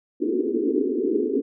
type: band-pass noise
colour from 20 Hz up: white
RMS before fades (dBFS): -23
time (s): 0.2-1.42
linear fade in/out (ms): 20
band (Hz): 240 to 440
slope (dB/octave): 96
effects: none